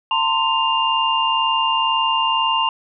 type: tone cluster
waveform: sine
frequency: 900 / 1042 / 2800 Hz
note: A5 / C6 / F7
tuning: +39 / -7 / +4 cents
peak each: -20 dBFS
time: 0.11-2.69 s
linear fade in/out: 2 ms
effects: none